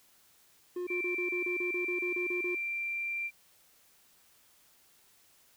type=tone bursts; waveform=triangle; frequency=357.3 Hz; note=F4; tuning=40 cents sharp; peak=-31 dBFS; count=13; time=0.76-2.55 s; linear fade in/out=5 ms; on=110 ms; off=30 ms
type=tone with pitch glide; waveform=sine; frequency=2349 to 2364 Hz; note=D7 to D7; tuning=0 to +11 cents; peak=-32 dBFS; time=0.87-3.31 s; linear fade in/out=50 ms; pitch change=+11 cents; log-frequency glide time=1.39-3.04 s
effects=white hiss -64 dBFS RMS until 5.56 s